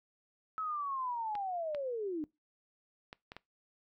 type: linear sweep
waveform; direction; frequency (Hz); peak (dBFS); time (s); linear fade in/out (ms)
sine; down; 1301 to 290; -34; 0.58-2.24; 0
type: clicks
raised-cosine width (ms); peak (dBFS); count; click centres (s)
0.3; -29; 5; 1.353 / 1.748 / 3.129 / 3.319 / 3.366
effects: noise-tail reverb RT60 0.2 s tail -22 dB re dry